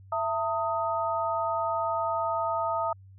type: tone cluster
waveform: sine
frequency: 665 / 905 / 1253 Hz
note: E5 / A5 / D#6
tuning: +15 / +48 / +12 cents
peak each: -30 dBFS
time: 0.12-2.93 s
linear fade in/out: 5 ms
effects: added 96 Hz sine -48 dBFS peak until 3.18 s